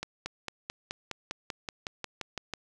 accelerating click train, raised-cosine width 0.2 ms, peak -17 dBFS, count 14, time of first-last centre 0.03-2.537 s, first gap 230 ms, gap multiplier 0.97, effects none

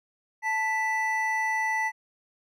triangle tone pair together, 880 / 1975.5 Hz, A5 / B6, 0 / 0 cents, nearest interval octave + major second, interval 1400 cents, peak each -26 / -25 dBFS, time 0.42-1.92 s, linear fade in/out 50 ms, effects none

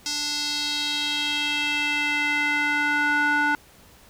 square tone with band-pass filter sweep, 293.7 Hz, D4, in tune, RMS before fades -24 dBFS, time 0.06-3.55 s, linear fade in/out 0 ms, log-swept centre 5400 to 1300 Hz, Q 2.9, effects pink hiss -52 dBFS RMS until 4.09 s

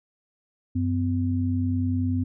sine tone pair together, 94.8 / 254 Hz, F#2 / B3, +43 / +49 cents, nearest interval octave + perfect fourth, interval 1706 cents, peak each -24 / -25 dBFS, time 0.75-2.24 s, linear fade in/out 10 ms, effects none

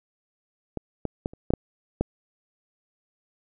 clicks, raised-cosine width 2 ms, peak -16 / -13 / -13 / -30 / -10 / -7 / -9 dBFS, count 7, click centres 0.773 / 1.053 / 1.259 / 1.335 / 1.505 / 1.537 / 2.01 s, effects none

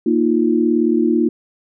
sine chord, Bb suspended fourth, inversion none, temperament equal, 233.1 / 311.1 / 349.2 Hz, Bb3 / Eb4 / F4, 0 / 0 / 0 cents, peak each -17 dBFS, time 0.06-1.29 s, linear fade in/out 5 ms, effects none

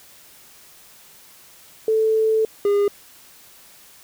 sine / triangle tone pair in turn, 440 / 406.3 Hz, A4 / G#4, 0 / -38 cents, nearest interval minor second, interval 138 cents, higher first, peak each -15 / -13 dBFS, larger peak second, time 1.88-2.45 / 2.65-2.88 s, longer first, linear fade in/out 2 ms, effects white hiss -48 dBFS RMS until 4.03 s

